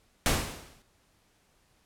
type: noise with exponential decay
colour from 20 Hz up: pink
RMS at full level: -22 dBFS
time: 0.26-0.82 s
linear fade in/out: 0 ms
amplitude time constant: 120 ms
effects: pink hiss -67 dBFS RMS until 1.85 s + low-pass 12000 Hz 12 dB/octave